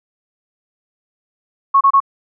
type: tone bursts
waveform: sine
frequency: 1100 Hz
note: C#6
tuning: 14 cents flat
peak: -7 dBFS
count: 3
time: 1.74-2.003 s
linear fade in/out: 10 ms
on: 69 ms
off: 28 ms
effects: none